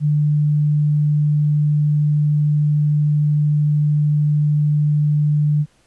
sine tone, 148.9 Hz, D3, 24 cents sharp, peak -13 dBFS, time 0-5.66 s, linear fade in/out 50 ms, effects pink hiss -58 dBFS RMS until 5.86 s + resampled to 24000 Hz

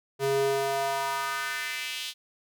square tone with high-pass filter sweep, 137 Hz, C#3, 20 cents flat, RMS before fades -29 dBFS, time 0.19-2.14 s, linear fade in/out 50 ms, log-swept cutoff 300 to 3500 Hz, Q 2.5, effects none

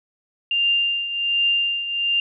sine tone with tremolo, 2794 Hz, F7, in tune, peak -15 dBFS, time 0.51-2.2 s, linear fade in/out 2 ms, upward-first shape triangle, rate 1.3 Hz, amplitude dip 70%, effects none

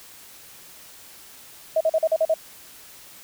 sine tone bursts, 640 Hz, D#5, 49 cents sharp, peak -16 dBFS, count 7, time 1.76-2.341 s, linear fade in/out 5 ms, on 47 ms, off 42 ms, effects white hiss -46 dBFS RMS until 3.23 s

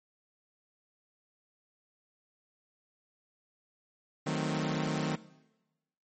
sawtooth chord, D# diminished seventh, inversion none, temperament equal, 155.56 / 185 / 220 / 261.6 Hz, D#3 / F#3 / A3 / C4, 0 / 0 / 0 / 0 cents, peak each -29 / -33 / -34 / -33 dBFS, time 4.26-5.16 s, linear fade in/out 10 ms, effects noise-tail reverb RT60 1.0 s tail -19 dB re dry + MP3 32 kbps

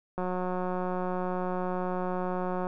click train, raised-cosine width 1 ms, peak -19 dBFS, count 454, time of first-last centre 0.18-2.669 s, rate 182 Hz, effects none

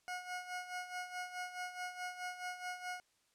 20% pulse tone with tremolo, 725 Hz, F#5, 35 cents flat, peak -34 dBFS, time 0.08-3 s, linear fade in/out 0 ms, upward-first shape sine, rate 4.7 Hz, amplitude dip 70%, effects white hiss -75 dBFS RMS until 3.34 s + low-pass 9000 Hz 12 dB/octave

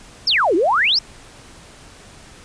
sine exponential two-way sweep, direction down then up, 5588 to 313.8 to 5588 Hz, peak -13 dBFS, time 0.27-0.99 s, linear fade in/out 5 ms, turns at 0.55 s, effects pink hiss -43 dBFS RMS until 2.44 s + resampled to 22050 Hz

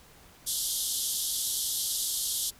white band-pass noise, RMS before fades -31 dBFS, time 0.46-2.51 s, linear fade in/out 20 ms, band 3100 to 13000 Hz, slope 96 dB/octave, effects pink hiss -55 dBFS RMS until 2.59 s

